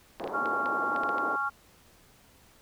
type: clicks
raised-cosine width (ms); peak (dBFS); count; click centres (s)
0.3; -24; 9; 0.198 / 0.241 / 0.276 / 0.458 / 0.659 / 0.962 / 1.035 / 1.091 / 1.182
type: band-pass noise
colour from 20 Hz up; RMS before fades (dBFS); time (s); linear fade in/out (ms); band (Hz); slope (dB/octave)
pink; -36; 0.2-1.36; 5; 280 to 980; 24
type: harmonic tone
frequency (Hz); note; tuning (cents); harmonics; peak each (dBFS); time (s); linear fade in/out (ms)
277.2; C#4; 0; 3 / 4 / 5; -35 / -33 / -29; 0.33-1.5; 20
effects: pink hiss -59 dBFS RMS until 2.61 s